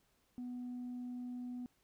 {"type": "tone", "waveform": "sine", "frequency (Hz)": 246.9, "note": "B3", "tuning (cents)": 0, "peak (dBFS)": -39, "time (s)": [0.38, 1.66], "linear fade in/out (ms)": 0, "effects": ["tanh soft clip ceiling -39 dBFS", "pink hiss -75 dBFS RMS until 1.83 s"]}